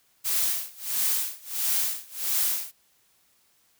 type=noise with tremolo; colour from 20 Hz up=blue; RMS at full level=-24 dBFS; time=0.24-2.72 s; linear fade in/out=20 ms; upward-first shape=sine; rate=1.5 Hz; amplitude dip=95%; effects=white hiss -65 dBFS RMS until 3.79 s